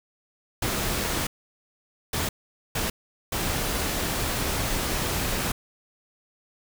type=noise bursts at uneven times; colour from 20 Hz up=pink; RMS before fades=-27 dBFS; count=4; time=0.62-1.27 / 2.13-2.29 / 2.75-2.9 / 3.32-5.52 s; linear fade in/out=5 ms; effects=none